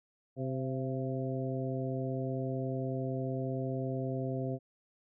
harmonic tone with a mistuned harmonic, 130.81 Hz, C3, in tune, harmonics 1 / 2 / 3 / 4 / 5, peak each -35 / -38 / -40 / -41 / -42 dBFS, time 0.36-4.59 s, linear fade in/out 50 ms, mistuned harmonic 5, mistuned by +39 cents, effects none

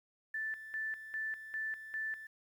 sine tone with tremolo, 1760 Hz, A6, in tune, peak -35 dBFS, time 0.34-2.27 s, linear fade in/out 5 ms, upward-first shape square, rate 2.5 Hz, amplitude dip 70%, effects 11-bit

